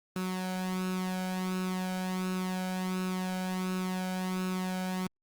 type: tone with flanger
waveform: sawtooth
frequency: 185 Hz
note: F#3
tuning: in tune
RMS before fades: -33 dBFS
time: 0.16-5.07 s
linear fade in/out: 2 ms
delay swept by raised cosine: 0.75 to 1.32 ms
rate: 1.4 Hz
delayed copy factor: +0.6
effects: Opus 32 kbps